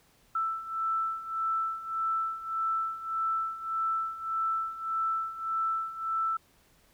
sine beating tone pair, 1324 / 1325.7 Hz, E6 / E6, +7 / +9 cents, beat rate 1.7 Hz, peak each -34 / -30 dBFS, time 0.35-6.37 s, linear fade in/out 5 ms, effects pink hiss -64 dBFS RMS until 6.93 s

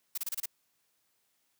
blue noise bursts, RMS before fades -34 dBFS, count 6, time 0.15-0.458 s, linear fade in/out 5 ms, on 28 ms, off 28 ms, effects white hiss -75 dBFS RMS until 1.59 s + high-pass 80 Hz 12 dB/octave

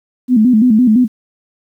sine tone with vibrato, 233 Hz, A#3, 1 cent flat, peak -6 dBFS, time 0.28-1.08 s, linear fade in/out 50 ms, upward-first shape square, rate 5.9 Hz, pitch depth 130 cents each way, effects 8-bit

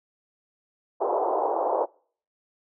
white band-pass noise, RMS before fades -25 dBFS, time 1-1.86 s, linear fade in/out 20 ms, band 360 to 950 Hz, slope 48 dB/octave, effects noise-tail reverb RT60 0.5 s tail -26 dB re dry

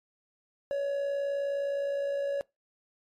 triangle tone with amplitude modulation, 562 Hz, C#5, 24 cents sharp, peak -24 dBFS, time 0.71-2.41 s, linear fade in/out 0 ms, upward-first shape sine, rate 59.6 Hz, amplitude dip 40%, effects noise-tail reverb RT60 0.2 s tail -23 dB re dry + MP3 64 kbps

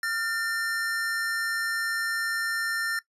square tone pair together, 1391.4 / 1800 Hz, F6 / A6, -7 / +39 cents, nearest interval major third, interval 446 cents, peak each -33 / -29 dBFS, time 0.03-2.99 s, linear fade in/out 2 ms, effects noise-tail reverb RT60 0.1 s tail -18 dB re dry + resampled to 32000 Hz

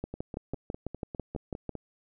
two click trains, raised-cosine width 2 ms, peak -20 / -24 dBFS, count 11 / 9, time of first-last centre 0.04-1.693 / 0.14-1.753 s, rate 6.05 / 4.96 Hz, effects none

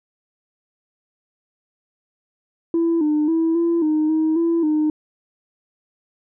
sine tone with pitch steps, 333.8 / 301.6 / 326.7 / 337.7 / 308.1 / 315.6 / 334.7 / 306.1 Hz, E4 / D4 / E4 / E4 / D#4 / D#4 / E4 / D#4, +22 / +46 / -15 / +42 / -17 / +25 / +26 / -28 cents, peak -14 dBFS, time 2.74-4.9 s, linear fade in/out 2 ms, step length 270 ms, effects tanh soft clip ceiling -13 dBFS

